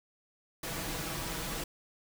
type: noise with comb filter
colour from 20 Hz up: pink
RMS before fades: -37 dBFS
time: 0.63-1.64 s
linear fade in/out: 5 ms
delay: 6.1 ms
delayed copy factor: +0.5
effects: none